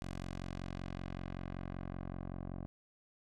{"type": "tone with low-pass filter sweep", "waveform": "10% pulse", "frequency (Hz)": 45.26, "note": "F#1", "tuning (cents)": -37, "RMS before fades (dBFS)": -43, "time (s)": [0.02, 2.66], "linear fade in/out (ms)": 0, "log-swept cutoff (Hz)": [9700, 810], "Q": 0.72, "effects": []}